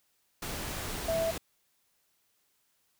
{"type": "tone in noise", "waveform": "sine", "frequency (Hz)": 657, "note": "E5", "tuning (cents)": -6, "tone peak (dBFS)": -27, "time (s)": [1.08, 1.31], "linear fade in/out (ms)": 5, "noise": "pink", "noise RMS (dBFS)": -37, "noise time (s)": [0.42, 1.38], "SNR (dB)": 7, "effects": ["white hiss -73 dBFS RMS until 2.99 s"]}